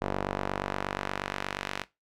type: tone with band-pass filter sweep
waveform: sawtooth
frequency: 48.43 Hz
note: G1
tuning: 20 cents flat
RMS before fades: -34 dBFS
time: 0.01-1.84 s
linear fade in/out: 10 ms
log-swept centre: 690 to 2400 Hz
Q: 0.79
effects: noise-tail reverb RT60 0.2 s tail -17 dB re dry